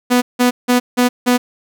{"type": "tone bursts", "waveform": "sawtooth", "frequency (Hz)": 246.9, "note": "B3", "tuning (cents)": 0, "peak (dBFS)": -6, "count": 5, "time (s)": [0.1, 1.38], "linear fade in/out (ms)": 20, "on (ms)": 120, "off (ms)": 170, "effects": []}